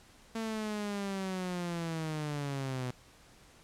sawtooth linear sweep, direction down, 226.3 to 123.9 Hz, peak -30 dBFS, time 0.35-2.91 s, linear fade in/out 5 ms, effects pink hiss -59 dBFS RMS until 3.63 s + low-pass 10000 Hz 12 dB/octave

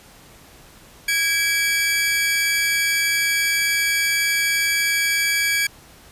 sawtooth tone pair together, 1650.3 / 2308 Hz, G#6 / D7, -11 / -31 cents, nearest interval tritone, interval 580 cents, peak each -19 / -16 dBFS, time 1.08-5.67 s, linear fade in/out 5 ms, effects pink hiss -47 dBFS RMS until 6.11 s + resampled to 32000 Hz

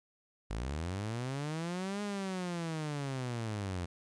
sawtooth linear two-way sweep, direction up then down, 48.82 to 207.7 to 84.6 Hz, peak -31 dBFS, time 0.5-3.86 s, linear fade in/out 10 ms, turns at 2.02 s, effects resampled to 22050 Hz + 12-bit

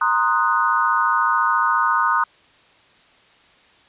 sine chord, C half-diminished seventh, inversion third, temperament equal, 932.3 / 1046.5 / 1244.5 / 1480 Hz, Bb5 / C6 / Eb6 / Gb6, 0 / 0 / 0 / 0 cents, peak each -22 / -22 / -19 / -22 dBFS, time 0.01-2.24 s, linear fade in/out 5 ms, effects white hiss -53 dBFS RMS until 3.88 s + resampled to 8000 Hz

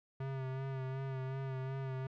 square tone with vibrato, 133 Hz, C3, 29 cents sharp, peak -38 dBFS, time 0.2-2.07 s, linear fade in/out 5 ms, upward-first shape sine, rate 2.7 Hz, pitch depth 31 cents each way, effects low-pass 2000 Hz 12 dB/octave

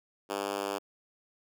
5% pulse tone with high-pass filter, 99.8 Hz, G2, 32 cents sharp, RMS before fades -34 dBFS, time 0.29-0.79 s, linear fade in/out 20 ms, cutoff 360 Hz, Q 1.5, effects none

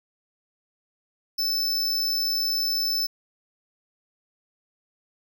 square tone, 5274 Hz, E8, in tune, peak -23 dBFS, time 1.38-3.07 s, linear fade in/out 10 ms, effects none

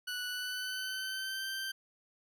20% pulse tone with pitch glide, 1480 to 1559.9 Hz, F#6 to G6, 0 to -9 cents, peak -31 dBFS, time 0.07-1.72 s, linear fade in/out 10 ms, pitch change +91 cents, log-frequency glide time 0.28-1.48 s, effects none

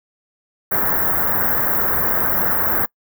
white band-stop noise, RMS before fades -18 dBFS, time 0.71-2.86 s, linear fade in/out 10 ms, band 1800 to 14000 Hz, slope 48 dB/octave, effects noise-tail reverb RT60 0.1 s tail -25 dB re dry

